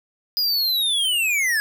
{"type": "linear sweep", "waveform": "square", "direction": "down", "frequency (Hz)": [4978, 1661.2], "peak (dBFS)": -19, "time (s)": [0.37, 1.6], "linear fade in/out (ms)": 0, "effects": []}